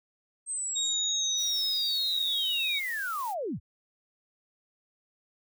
sine linear sweep, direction down, 8372 to 54.1 Hz, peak -30 dBFS, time 0.46-3.6 s, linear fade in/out 50 ms
sine tone, 3773 Hz, A#7, 20 cents sharp, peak -28 dBFS, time 0.75-2.8 s, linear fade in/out 20 ms
blue noise, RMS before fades -44 dBFS, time 1.36-3.35 s, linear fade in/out 50 ms
effects none

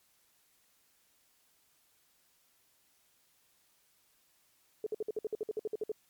sine tone bursts, 430 Hz, A4, 40 cents flat, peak -31 dBFS, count 14, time 4.84-5.918 s, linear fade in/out 2 ms, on 25 ms, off 56 ms, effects white hiss -70 dBFS RMS until 6.09 s + MP3 96 kbps

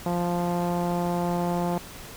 sawtooth tone with low-pass filter, 174.61 Hz, F3, in tune, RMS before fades -26 dBFS, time 0.06-1.78 s, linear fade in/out 0 ms, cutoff 840 Hz, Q 2.6, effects pink hiss -42 dBFS RMS until 2.16 s

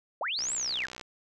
sine linear two-way sweep, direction up then down, 488.8 to 7980 to 1503 Hz, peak -29 dBFS, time 0.21-0.86 s, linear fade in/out 2 ms, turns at 0.53 s
click train, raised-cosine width 0.2 ms, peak -24 dBFS, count 40, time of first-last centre 0.39-1.012 s, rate 62.7 Hz
effects none

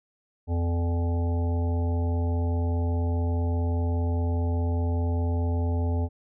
harmonic tone with a mistuned harmonic, 84.9 Hz, F2, 48 cents flat, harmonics 1 / 3 / 5 / 7 / 9 / 10, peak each -23 / -33 / -37 / -40 / -42 / -43 dBFS, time 0.47-6.09 s, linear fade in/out 50 ms, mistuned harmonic 5, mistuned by +32 cents, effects none

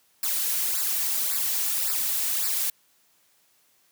blue noise with flanger, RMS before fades -26 dBFS, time 0.23-2.7 s, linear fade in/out 2 ms, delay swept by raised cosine 0.31 to 3.41 ms, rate 1.8 Hz, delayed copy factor -0.85, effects white hiss -64 dBFS RMS until 3.91 s + high-pass 100 Hz 12 dB/octave

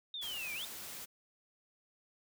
sine exponential two-way sweep, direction down then up, 3734 to 2294 to 3734 Hz, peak -39 dBFS, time 0.14-0.65 s, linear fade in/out 2 ms, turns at 0.54 s
white noise, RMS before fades -46 dBFS, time 0.21-1.06 s, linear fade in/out 20 ms
effects none

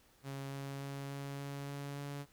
sawtooth tone with pitch steps, 137.4 / 138.2 / 139 / 139.8 / 140.61 / 141.43 / 142.25 Hz, C#3 / C#3 / C#3 / C#3 / C#3 / C#3 / C#3, -15 / -5 / +5 / +15 / +25 / +35 / +45 cents, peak -37 dBFS, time 0.23-2.26 s, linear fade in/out 50 ms, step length 290 ms, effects pink hiss -67 dBFS RMS until 2.32 s

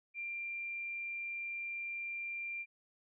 sine tone, 2377 Hz, D7, 20 cents sharp, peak -38 dBFS, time 0.14-2.66 s, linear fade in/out 50 ms, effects none

